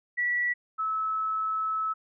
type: tone pair in turn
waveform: sine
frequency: 1947 / 1299.5 Hz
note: B6 / E6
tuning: -25 / -25 cents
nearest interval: perfect fifth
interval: 700 cents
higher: first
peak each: -24 / -26 dBFS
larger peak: first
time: 0.17-0.54 / 0.78-1.94 s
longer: second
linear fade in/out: 20 ms
effects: none